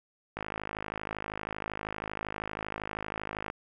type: click train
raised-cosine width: 0.5 ms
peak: -19 dBFS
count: 166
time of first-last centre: 0.37-3.501 s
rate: 52.7 Hz
effects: none